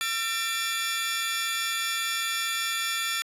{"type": "tone cluster", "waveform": "sawtooth", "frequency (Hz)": [1355, 1808, 2358, 3410], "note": ["E6", "A6", "D7", "G#7"], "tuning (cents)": [47, 47, 6, 45], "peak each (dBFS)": -29, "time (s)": [0.01, 3.22], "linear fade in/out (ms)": 0, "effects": ["resampled to 32000 Hz"]}